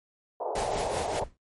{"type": "band-pass noise", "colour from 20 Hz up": "white", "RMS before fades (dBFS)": -31, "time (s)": [0.4, 1.24], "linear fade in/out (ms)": 5, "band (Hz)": [400, 860], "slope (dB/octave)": 48}
{"type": "noise with tremolo", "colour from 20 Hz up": "pink", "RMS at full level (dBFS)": -33, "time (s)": [0.55, 1.2], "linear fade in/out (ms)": 5, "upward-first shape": "triangle", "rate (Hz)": 5.2, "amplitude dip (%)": 65}
{"type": "noise with exponential decay", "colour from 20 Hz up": "brown", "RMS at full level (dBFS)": -31, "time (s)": [1.21, 1.37], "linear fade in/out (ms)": 2, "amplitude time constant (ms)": 34}
{"effects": ["noise-tail reverb RT60 0.1 s tail -21 dB re dry", "MP3 48 kbps"]}